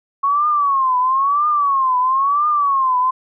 sine tone with vibrato, 1100 Hz, C#6, 14 cents flat, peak -13 dBFS, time 0.23-3.11 s, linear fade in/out 10 ms, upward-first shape triangle, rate 1 Hz, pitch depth 180 cents each way, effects none

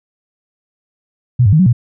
sine tone with pitch steps, 123.8 / 99.4 / 155.4 / 186.3 / 119.7 Hz, B2 / G2 / D#3 / F#3 / A#2, +5 / +25 / -2 / +12 / +46 cents, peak -6 dBFS, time 1.39-1.73 s, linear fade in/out 10 ms, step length 68 ms, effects none

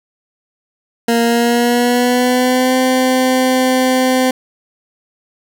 20% pulse tone with pitch glide, 233.1 to 257.2 Hz, A#3 to C4, 0 to -30 cents, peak -6 dBFS, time 1.08-4.31 s, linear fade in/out 5 ms, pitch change +170 cents, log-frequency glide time 1.22-2.75 s, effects none

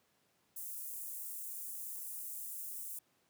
white high-pass noise, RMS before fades -44 dBFS, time 0.56-2.99 s, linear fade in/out 5 ms, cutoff 8400 Hz, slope 24 dB/octave, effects pink hiss -74 dBFS RMS until 3.29 s + high-pass 150 Hz 12 dB/octave

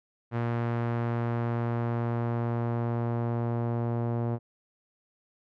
sawtooth tone with low-pass filter sweep, 117.8 Hz, A#2, 19 cents sharp, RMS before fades -29 dBFS, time 0.31-4.39 s, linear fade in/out 50 ms, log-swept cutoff 1700 to 770 Hz, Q 0.96, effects none

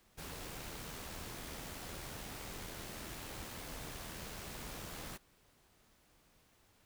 pink noise with amplitude modulation, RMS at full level -45 dBFS, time 0.17-5.18 s, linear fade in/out 20 ms, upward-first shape sine, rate 80.8 Hz, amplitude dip 30%, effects pink hiss -69 dBFS RMS until 6.85 s

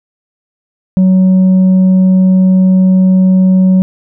sine tone with tanh clipping, 186.7 Hz, F#3, 16 cents sharp, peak -5 dBFS, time 0.97-3.82 s, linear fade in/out 0 ms, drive 3 dB, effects none

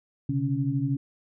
sine tone cluster, 129.7 / 142.3 / 277.9 Hz, C3 / C#3 / C#4, -15 / +46 / +4 cents, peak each -28 dBFS, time 0.29-0.97 s, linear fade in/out 5 ms, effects none

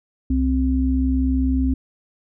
sine tone pair together, 65.4 / 261.6 Hz, C2 / C4, 0 / 0 cents, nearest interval 2 octaves, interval 2400 cents, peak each -19 dBFS, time 0.3-1.74 s, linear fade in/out 5 ms, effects none

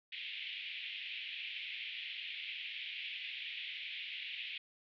pink band-pass noise, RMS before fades -44 dBFS, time 0.12-4.58 s, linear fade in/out 5 ms, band 2200 to 3500 Hz, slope 48 dB/octave, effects none

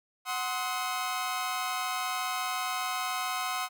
sawtooth chord, C diminished, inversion second, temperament equal with one note detuned, 740 / 1046.5 / 1271.4 Hz, Gb5 / C6 / Eb6, 0 / 0 / +37 cents, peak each -31 dBFS, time 0.25-3.69 s, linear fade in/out 50 ms, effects none

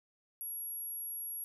sine tone, 11290 Hz, F9, 18 cents sharp, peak -38 dBFS, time 0.41-1.44 s, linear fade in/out 0 ms, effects none

